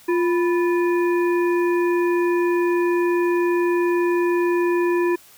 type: harmonic tone with a mistuned harmonic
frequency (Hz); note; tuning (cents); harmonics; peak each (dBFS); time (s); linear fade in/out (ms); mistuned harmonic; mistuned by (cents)
349.2; F4; 0; 1 / 3 / 5 / 7; -17 / -27 / -31 / -34; 0.08-5.16; 10; 3; -100
effects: white hiss -49 dBFS RMS until 5.37 s